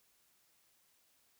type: silence
effects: white hiss -72 dBFS RMS until 1.39 s